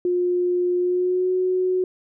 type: tone with pitch glide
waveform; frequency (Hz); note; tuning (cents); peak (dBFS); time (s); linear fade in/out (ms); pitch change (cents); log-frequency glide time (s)
sine; 356.7 to 368.6; F4 to F#4; +37 to -7; -18; 0.05-1.84; 2; +56; 0.78-1.31
effects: none